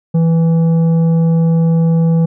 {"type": "tone with tanh clipping", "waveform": "sine", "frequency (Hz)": 164.81, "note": "E3", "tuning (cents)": 0, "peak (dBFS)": -10, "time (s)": [0.14, 2.26], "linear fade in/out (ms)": 10, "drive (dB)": 8, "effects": []}